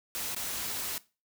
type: noise with dropouts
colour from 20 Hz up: white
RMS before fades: -35 dBFS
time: 0.15-0.98 s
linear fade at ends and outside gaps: 0 ms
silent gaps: 0.347-0.364 s
effects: noise-tail reverb RT60 0.3 s tail -19 dB re dry